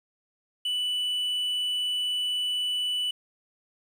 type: tone with quantisation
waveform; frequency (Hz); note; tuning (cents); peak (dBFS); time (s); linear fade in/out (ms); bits
triangle; 2972; F#7; +7; -24; 0.65-3.11; 5; 9
effects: none